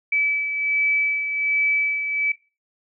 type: beating tone pair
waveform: sine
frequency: 2300 / 2301.3 Hz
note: D7 / D7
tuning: -37 / -36 cents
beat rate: 1.3 Hz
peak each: -20 / -29 dBFS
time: 0.12-2.32 s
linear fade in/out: 5 ms
effects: noise-tail reverb RT60 0.3 s tail -17 dB re dry